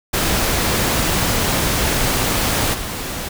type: noise with level steps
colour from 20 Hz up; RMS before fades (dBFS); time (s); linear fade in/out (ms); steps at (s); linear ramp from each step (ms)
pink; -18 / -26; 0.13-3.29; 10; 2.73; 20
effects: none